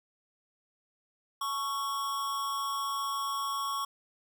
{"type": "tone with amplitude modulation", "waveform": "square", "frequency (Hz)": 1108.7, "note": "C#6", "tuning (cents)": 0, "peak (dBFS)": -29, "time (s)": [1.41, 3.85], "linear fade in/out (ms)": 5, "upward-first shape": "sine", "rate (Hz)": 245, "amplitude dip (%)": 55, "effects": []}